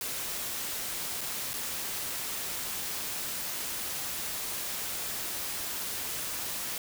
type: noise with dropouts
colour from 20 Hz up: white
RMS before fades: -35 dBFS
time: 0.01-6.78 s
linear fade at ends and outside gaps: 1 ms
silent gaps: 1.209-1.213 / 1.533-1.539 s
effects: none